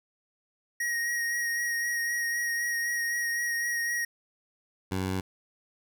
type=tone with vibrato; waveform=square; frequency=1883 Hz; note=A#6; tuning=17 cents sharp; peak=-28 dBFS; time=0.8-4.05 s; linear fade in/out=5 ms; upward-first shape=sine; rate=3.9 Hz; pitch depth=19 cents each way
type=tone; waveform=15% pulse; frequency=94.1 Hz; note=F#2; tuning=30 cents sharp; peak=-22 dBFS; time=4.91-5.21 s; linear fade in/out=10 ms
effects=none